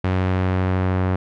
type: tone with low-pass filter sweep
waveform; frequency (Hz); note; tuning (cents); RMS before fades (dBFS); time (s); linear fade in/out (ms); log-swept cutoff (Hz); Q
sawtooth; 92.8; F#2; +6; -20; 0.04-1.16; 5; 2500 to 1600; 0.89
effects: none